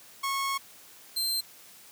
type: tone pair in turn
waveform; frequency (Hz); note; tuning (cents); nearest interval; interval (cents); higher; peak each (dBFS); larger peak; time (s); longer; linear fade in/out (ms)
sawtooth; 1096 / 4138; C#6 / C8; -20 / -20; octave + major seventh; 2300; second; -24; neither; 0.23-0.58 / 1.16-1.41; first; 10
effects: white hiss -52 dBFS RMS until 1.91 s + high-pass 100 Hz 12 dB/octave